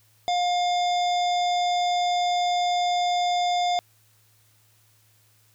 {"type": "harmonic tone", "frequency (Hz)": 710, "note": "F5", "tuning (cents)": 28, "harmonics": [1, 3, 5, 7, 9, 10], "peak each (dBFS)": [-21, -36, -31, -38, -47, -44], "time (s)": [0.28, 3.79], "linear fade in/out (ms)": 0, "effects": ["added 108 Hz sine -62 dBFS peak until 5.54 s", "white hiss -62 dBFS RMS until 5.54 s"]}